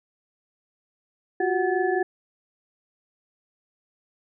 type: tone cluster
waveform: sine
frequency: 354.8 / 379.2 / 741 / 1729 Hz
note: F4 / F#4 / F#5 / A6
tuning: +27 / +43 / +2 / -31 cents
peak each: -25 / -25 / -27 / -30 dBFS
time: 1.4-2.03 s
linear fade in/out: 5 ms
effects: none